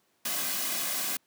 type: noise with comb filter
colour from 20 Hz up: white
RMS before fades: -31 dBFS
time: 0.25-1.17 s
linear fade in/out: 5 ms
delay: 2.2 ms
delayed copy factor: -0.55
effects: pink hiss -70 dBFS RMS until 1.26 s + high-pass 200 Hz 12 dB/octave